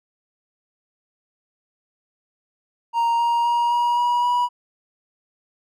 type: tone with pitch steps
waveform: triangle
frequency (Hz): 932.3 / 940.4 / 948.6 / 956.9 / 965.2 / 973.6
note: A#5 / A#5 / A#5 / A#5 / B5 / B5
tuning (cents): 0 / +15 / +30 / +45 / -40 / -25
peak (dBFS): -15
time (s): 2.93-4.49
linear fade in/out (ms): 50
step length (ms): 260
effects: none